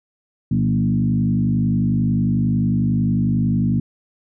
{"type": "tone with frequency modulation", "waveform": "sine", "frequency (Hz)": 179.2, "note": "F3", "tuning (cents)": 45, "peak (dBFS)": -15, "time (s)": [0.51, 3.8], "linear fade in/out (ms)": 5, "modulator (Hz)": 51.1, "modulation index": 1.5, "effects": []}